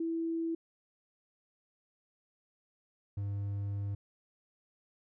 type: tone pair in turn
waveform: sine / triangle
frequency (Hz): 329.6 / 100.57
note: E4 / G2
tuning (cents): 0 / +45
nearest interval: octave + major sixth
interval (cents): 2055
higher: first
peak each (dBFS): -31 / -31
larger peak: neither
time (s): 0-0.55 / 3.17-3.95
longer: second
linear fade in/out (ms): 5
effects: none